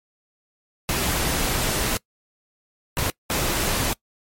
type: noise bursts at uneven times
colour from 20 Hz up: pink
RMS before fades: -23 dBFS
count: 3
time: 0.89-1.97 / 2.97-3.1 / 3.3-3.93 s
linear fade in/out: 0 ms
effects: noise-tail reverb RT60 0.1 s tail -23 dB re dry + MP3 64 kbps